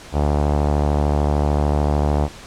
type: tone with low-pass filter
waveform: sawtooth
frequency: 73.42 Hz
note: D2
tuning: in tune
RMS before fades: -18 dBFS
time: 0.12-2.29 s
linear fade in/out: 50 ms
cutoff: 790 Hz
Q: 2.2
effects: pink hiss -39 dBFS RMS until 2.46 s + low-pass 8000 Hz 12 dB/octave